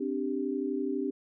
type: chord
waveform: sine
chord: C suspended second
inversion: none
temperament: equal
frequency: 261.6 / 293.7 / 392 Hz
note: C4 / D4 / G4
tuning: 0 / 0 / 0 cents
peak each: -33 dBFS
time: 0-1.11 s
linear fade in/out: 10 ms
effects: none